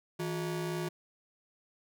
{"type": "ring-modulated tone", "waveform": "40% pulse", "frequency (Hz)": 259.8, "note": "C4", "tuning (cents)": -12, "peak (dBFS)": -29, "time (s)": [0.19, 0.89], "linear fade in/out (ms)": 10, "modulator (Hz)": 98.1, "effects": []}